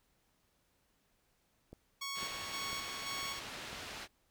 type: click train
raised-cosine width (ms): 2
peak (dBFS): -36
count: 5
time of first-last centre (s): 1.73-3.73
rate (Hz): 2
type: tone with tremolo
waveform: 10% pulse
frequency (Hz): 1108.7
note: C#6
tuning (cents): 0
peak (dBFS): -30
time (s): 2.01-3.4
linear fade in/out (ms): 10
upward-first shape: square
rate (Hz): 1.9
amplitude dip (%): 40
type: low-pass noise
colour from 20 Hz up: white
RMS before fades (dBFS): -46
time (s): 2.14-4.08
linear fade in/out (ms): 50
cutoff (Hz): 3800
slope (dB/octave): 12
effects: pink hiss -75 dBFS RMS until 4.3 s